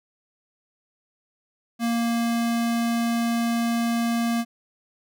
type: tone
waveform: square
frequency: 233.1 Hz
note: A#3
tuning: in tune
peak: -22 dBFS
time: 1.79-4.45 s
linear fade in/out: 50 ms
effects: none